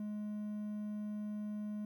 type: tone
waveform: triangle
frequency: 210 Hz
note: G#3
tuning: 19 cents sharp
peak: -36 dBFS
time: 0-1.85 s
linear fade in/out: 2 ms
effects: 12-bit